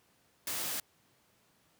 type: noise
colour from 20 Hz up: white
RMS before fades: -36 dBFS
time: 0.47-0.8 s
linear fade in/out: 2 ms
effects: pink hiss -69 dBFS RMS until 1.79 s + high-pass 100 Hz 12 dB/octave